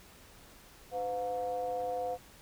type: ring-modulated tone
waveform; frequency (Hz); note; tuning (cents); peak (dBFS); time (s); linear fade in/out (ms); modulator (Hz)
triangle; 103.83; G#2; 0; -27; 0.91-2.18; 50; 611
effects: pink hiss -56 dBFS RMS until 2.41 s